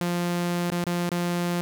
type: tone with dropouts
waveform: sawtooth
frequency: 174.61 Hz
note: F3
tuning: in tune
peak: -20 dBFS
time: 0.01-1.61 s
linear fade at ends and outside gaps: 0 ms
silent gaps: 0.701-0.719 / 0.841-0.867 / 1.091-1.117 s
effects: none